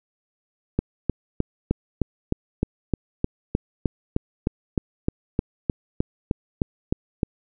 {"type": "click train", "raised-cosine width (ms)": 3, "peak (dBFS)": -7, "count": 22, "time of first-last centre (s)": [0.79, 7.232], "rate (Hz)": 3.26, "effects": []}